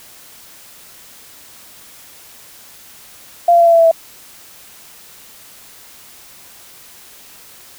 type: tone with pitch steps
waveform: sine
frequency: 692 / 686 / 680.1 / 674.2 / 668.4 / 662.7 / 656.9 Hz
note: F5 / F5 / F5 / E5 / E5 / E5 / E5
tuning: -16 / -31 / -46 / +39 / +24 / +9 / -6 cents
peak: -6 dBFS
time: 3.48-3.914 s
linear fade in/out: 5 ms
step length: 62 ms
effects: white hiss -41 dBFS RMS until 7.78 s